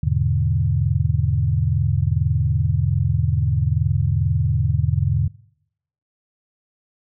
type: chord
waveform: sine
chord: E dominant seventh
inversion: none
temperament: equal with one note detuned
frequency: 82.41 / 103.83 / 124.4 / 146.83 Hz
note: E2 / G#2 / B2 / D3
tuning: 0 / 0 / +13 / 0 cents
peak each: -22 dBFS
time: 0.03-5.28 s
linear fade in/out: 5 ms
effects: noise-tail reverb RT60 0.8 s tail -25 dB re dry